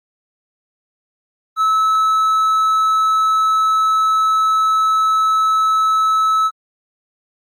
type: tone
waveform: triangle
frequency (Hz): 1300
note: E6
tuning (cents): -24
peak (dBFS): -10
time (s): 1.56-6.51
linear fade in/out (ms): 50
effects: Opus 32 kbps